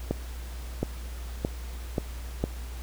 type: accelerating click train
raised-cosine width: 2 ms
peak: -12 dBFS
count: 5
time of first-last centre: 0.11-2.44 s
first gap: 720 ms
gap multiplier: 0.86
effects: added 60 Hz sine -35 dBFS peak until 2.82 s + pink hiss -47 dBFS RMS until 2.82 s